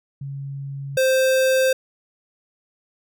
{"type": "tone pair in turn", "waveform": ["sine", "square"], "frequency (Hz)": [138.59, 523.2], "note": ["C#3", "C5"], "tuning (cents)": [0, 0], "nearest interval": "octave + major seventh", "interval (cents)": 2300, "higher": "second", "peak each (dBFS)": [-28, -16], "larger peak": "second", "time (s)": [[0.21, 0.97], [0.97, 1.73]], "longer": "neither", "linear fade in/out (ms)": 5, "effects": []}